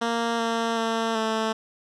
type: tone with pitch steps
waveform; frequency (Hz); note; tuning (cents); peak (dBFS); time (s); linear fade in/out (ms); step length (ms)
10% pulse; 232.1 / 229.3 / 226.6 / 221.1; A#3 / A#3 / A#3 / A3; -7 / -28 / -49 / +9; -15; 0.01-1.53; 10; 380
effects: low-pass 6000 Hz 12 dB/octave